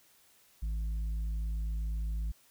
triangle tone with tanh clipping, 53.9 Hz, A1, 35 cents flat, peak -32 dBFS, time 0.62-2.32 s, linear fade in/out 10 ms, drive 9 dB, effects white hiss -64 dBFS RMS until 2.5 s

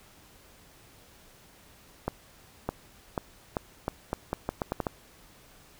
accelerating click train, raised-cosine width 1 ms, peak -14 dBFS, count 12, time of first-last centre 2.08-4.868 s, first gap 610 ms, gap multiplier 0.8, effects pink hiss -56 dBFS RMS until 5.79 s

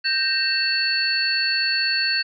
sine tone cluster, 1566 / 1858 / 2683 / 4432 Hz, G6 / A#6 / E7 / C#8, -2 / -6 / +30 / -1 cents, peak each -25 / -28 / -27 / -21 dBFS, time 0.04-2.23 s, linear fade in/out 20 ms, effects none

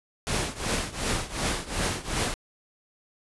pink noise with tremolo, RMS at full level -25 dBFS, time 0.27-2.34 s, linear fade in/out 0 ms, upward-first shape triangle, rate 2.7 Hz, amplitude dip 90%, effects resampled to 24000 Hz

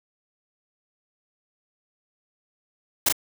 white noise with echo, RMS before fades -19 dBFS, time 3.06-3.09 s, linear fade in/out 5 ms, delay 35 ms, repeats 1, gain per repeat -3 dB, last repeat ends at 3.125 s, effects none

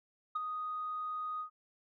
sine tone with ADSR envelope, 1244.5 Hz, D#6, in tune, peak -28 dBFS, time 0.35-1.5 s, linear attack 10 ms, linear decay 20 ms, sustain -7 dB, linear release 100 ms, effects tanh soft clip ceiling -29 dBFS

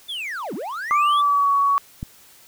triangle linear two-way sweep, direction down then up, 3590 to 169.8 to 3590 Hz, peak -25 dBFS, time 0.08-1.22 s, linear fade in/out 20 ms, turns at 0.54 s
sine tone with pitch glide, 1174.7 to 1122.9 Hz, D6 to C#6, 0 to +22 cents, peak -15 dBFS, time 0.91-1.78 s, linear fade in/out 0 ms, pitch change -78 cents, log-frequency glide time 1.09-1.5 s
click, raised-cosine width 5 ms, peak -16 dBFS, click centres 2.029 s
effects white hiss -50 dBFS RMS until 2.47 s

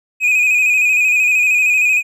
triangle tone with vibrato, 2489 Hz, D#7, in tune, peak -9 dBFS, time 0.2-2.03 s, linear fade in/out 50 ms, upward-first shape square, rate 13 Hz, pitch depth 34 cents each way, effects none

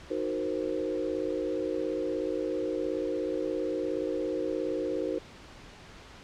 sine chord, C half-diminished seventh, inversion first, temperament equal, 311.1 / 370 / 466.2 / 523.3 Hz, Eb4 / Gb4 / Bb4 / C5, 0 / 0 / 0 / 0 cents, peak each -34 dBFS, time 0.1-5.19 s, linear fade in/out 10 ms, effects pink hiss -49 dBFS RMS until 6.23 s + low-pass 5000 Hz 12 dB/octave

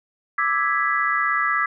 sine chord, E dominant seventh, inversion third, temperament equal with one note detuned, 1174.7 / 1310.9 / 1661.2 / 1975.5 Hz, D6 / E6 / G#6 / B6, 0 / -10 / 0 / 0 cents, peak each -24 dBFS, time 0.38-1.66 s, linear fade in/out 5 ms, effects none

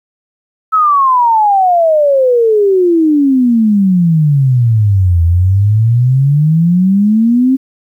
sine exponential two-way sweep, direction down then up, 1311 to 82.8 to 268.9 Hz, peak -6 dBFS, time 0.72-7.57 s, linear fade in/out 20 ms, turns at 5.23 s, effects 8-bit

